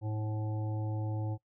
harmonic tone, 107.8 Hz, A2, 35 cents flat, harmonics 1 / 3 / 5 / 7 / 8, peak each -32 / -42 / -46 / -49 / -50 dBFS, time 0.01-1.38 s, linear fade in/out 50 ms, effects noise-tail reverb RT60 0.1 s tail -21 dB re dry

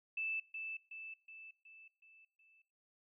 sine tone with echo, 2637 Hz, E7, in tune, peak -36 dBFS, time 0.17-0.4 s, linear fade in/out 5 ms, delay 370 ms, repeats 6, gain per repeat -5 dB, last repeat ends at 2.62 s, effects noise-tail reverb RT60 0.7 s tail -25 dB re dry

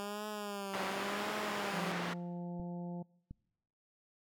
10% pulse tone with vibrato, 201.5 Hz, G3, 48 cents sharp, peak -31 dBFS, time 0-1.92 s, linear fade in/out 0 ms, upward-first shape triangle, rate 0.91 Hz, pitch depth 94 cents each way
white band-pass noise, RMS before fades -40 dBFS, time 0.73-2.14 s, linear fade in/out 10 ms, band 190 to 1900 Hz, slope 12 dB/octave
harmonic tone, 174.61 Hz, F3, in tune, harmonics 1 / 2 / 3 / 4 / 5, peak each -39 / -50 / -51 / -53 / -55 dBFS, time 1.73-3.03 s, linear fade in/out 10 ms
clicks, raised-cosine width 5 ms, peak -34 dBFS, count 2, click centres 2.598 / 3.31 s
effects noise-tail reverb RT60 0.9 s tail -25 dB re dry

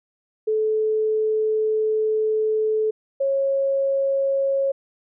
sine tone pair in turn, 434 / 546.8 Hz, A4 / C#5, -24 / -24 cents, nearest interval major third, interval 400 cents, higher second, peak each -18 dBFS, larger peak neither, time 0.47-2.91 / 3.2-4.72 s, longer first, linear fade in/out 10 ms, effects none

